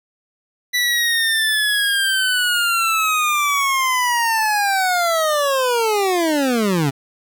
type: linear sweep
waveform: 25% pulse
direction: down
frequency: 1975.5 to 130.81 Hz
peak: -12 dBFS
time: 0.73-6.91 s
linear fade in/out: 20 ms
effects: 8-bit